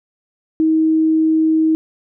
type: tone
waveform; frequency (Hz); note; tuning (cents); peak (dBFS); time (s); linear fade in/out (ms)
sine; 317.5; D#4; +35; -11; 0.6-1.75; 0
effects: none